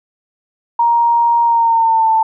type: tone with pitch glide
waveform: sine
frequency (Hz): 938 to 887.9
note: A#5 to A5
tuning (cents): +11 to +15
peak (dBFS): -9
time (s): 0.79-2.23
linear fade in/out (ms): 5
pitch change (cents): -96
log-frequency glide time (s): 1.43-2.11
effects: none